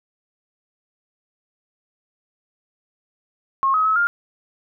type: tone with pitch steps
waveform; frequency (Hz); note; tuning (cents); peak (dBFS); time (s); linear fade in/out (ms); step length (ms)
sine; 1081 / 1271 / 1291 / 1404; C#6 / D#6 / E6 / F6; -44 / +36 / -37 / +9; -15; 3.63-4.07; 0; 110
effects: none